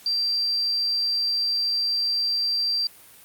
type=tone; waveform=sine; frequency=4707 Hz; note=D8; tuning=3 cents sharp; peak=-21 dBFS; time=0.06-2.87 s; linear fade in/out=2 ms; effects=white hiss -49 dBFS RMS until 3.24 s + Opus 48 kbps